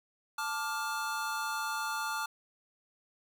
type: chord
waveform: square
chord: D minor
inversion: second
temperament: just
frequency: 881 / 1174.7 / 1409.6 Hz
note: A5 / D6 / F6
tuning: +2 / 0 / +16 cents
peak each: -38 / -39 / -37 dBFS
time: 0.38-2.26 s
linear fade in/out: 5 ms
effects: none